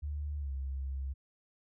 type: tone with pitch glide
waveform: sine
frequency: 73.4 to 67.31 Hz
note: D2 to C2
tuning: 0 to +50 cents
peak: -34 dBFS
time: 0.02-1.14 s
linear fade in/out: 20 ms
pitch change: -150 cents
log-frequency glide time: 0.38-0.52 s
effects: none